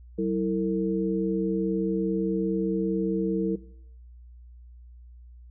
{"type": "tone cluster", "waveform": "sine", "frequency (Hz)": [189.8, 327.5, 452.3], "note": ["F#3", "E4", "A4"], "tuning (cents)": [44, -11, 48], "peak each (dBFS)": -28, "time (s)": [0.18, 3.56], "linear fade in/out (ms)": 10, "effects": ["noise-tail reverb RT60 0.7 s tail -19 dB re dry", "added 60 Hz sine -45 dBFS peak until 5.5 s"]}